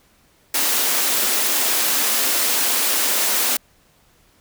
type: high-pass noise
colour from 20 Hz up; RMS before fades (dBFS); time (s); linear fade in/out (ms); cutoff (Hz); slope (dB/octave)
white; -19; 0.54-3.57; 5; 220; 48
effects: pink hiss -57 dBFS RMS until 4.4 s